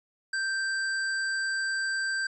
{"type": "tone", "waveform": "square", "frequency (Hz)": 1568, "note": "G6", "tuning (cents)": 0, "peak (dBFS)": -28, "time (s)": [0.33, 2.27], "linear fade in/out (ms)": 5, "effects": ["resampled to 22050 Hz"]}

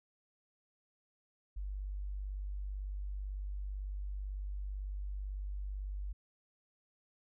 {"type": "tone", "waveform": "sine", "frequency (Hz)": 49, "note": "G1", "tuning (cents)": 0, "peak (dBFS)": -37, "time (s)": [1.56, 6.13], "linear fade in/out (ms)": 10, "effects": []}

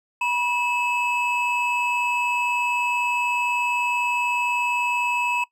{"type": "tone pair together", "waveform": "triangle", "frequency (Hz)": [973, 2598], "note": ["B5", "E7"], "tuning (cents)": [-26, -26], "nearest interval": "octave + perfect fourth", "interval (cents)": 1700, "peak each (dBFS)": -22, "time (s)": [0.21, 5.44], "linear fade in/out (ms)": 5, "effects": ["noise-tail reverb RT60 0.1 s tail -19 dB re dry", "resampled to 32000 Hz"]}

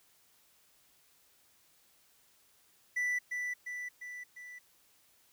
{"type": "tone with echo", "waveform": "triangle", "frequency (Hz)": 1975.5, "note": "B6", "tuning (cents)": 0, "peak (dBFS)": -28, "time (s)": [2.96, 3.19], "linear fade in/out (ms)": 10, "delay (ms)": 350, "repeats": 4, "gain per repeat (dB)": -4, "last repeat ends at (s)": 4.59, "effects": ["white hiss -67 dBFS RMS until 5.32 s"]}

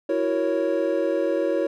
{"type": "chord", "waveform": "triangle", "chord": "F# dominant seventh", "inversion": "third", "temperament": "equal", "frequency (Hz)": [329.6, 370, 466.2, 554.4], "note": ["E4", "F#4", "A#4", "C#5"], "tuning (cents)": [0, 0, 0, 0], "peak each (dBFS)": [-24, -26, -26, -22], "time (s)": [0.09, 1.67], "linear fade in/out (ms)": 5, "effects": []}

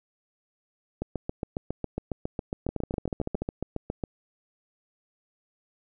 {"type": "two click trains", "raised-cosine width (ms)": 2, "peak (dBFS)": [-16, -16], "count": [23, 11], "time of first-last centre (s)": [[1.02, 4.038], [2.69, 3.42]], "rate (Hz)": [7.29, 13.7], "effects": []}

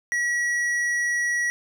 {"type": "tone with hard clipping", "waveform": "sine", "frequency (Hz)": 1924, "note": "B6", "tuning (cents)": -46, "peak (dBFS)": -23, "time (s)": [0.12, 1.5], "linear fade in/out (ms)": 0, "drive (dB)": 8, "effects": []}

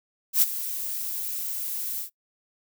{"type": "noise with ADSR envelope", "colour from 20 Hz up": "violet", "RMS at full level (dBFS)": -17, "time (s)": [0.33, 2.1], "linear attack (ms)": 88, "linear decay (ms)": 30, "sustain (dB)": -14, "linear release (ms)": 100, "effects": ["noise-tail reverb RT60 0.1 s tail -21 dB re dry"]}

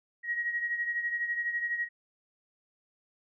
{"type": "beating tone pair", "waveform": "sine", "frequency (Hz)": [1894, 1906], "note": ["A#6", "A#6"], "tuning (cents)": [27, 38], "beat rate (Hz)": 12, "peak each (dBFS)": [-30, -37], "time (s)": [0.23, 1.89], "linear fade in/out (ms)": 50, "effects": []}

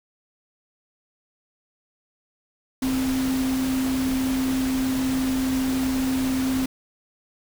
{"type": "tone in noise", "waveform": "sine", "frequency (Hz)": 261.6, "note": "C4", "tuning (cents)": 0, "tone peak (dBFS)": -21, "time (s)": [2.82, 6.66], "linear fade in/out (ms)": 5, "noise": "pink", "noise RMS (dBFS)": -32, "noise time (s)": [2.82, 6.66], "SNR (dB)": 8, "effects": []}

